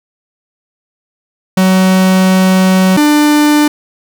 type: tone pair in turn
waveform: 45% pulse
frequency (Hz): 187.4 / 297.5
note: F#3 / D4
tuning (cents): +22 / +22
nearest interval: minor sixth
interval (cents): 800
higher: second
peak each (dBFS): -6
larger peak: neither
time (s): 1.57-2.97 / 2.97-3.68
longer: first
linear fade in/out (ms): 5
effects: none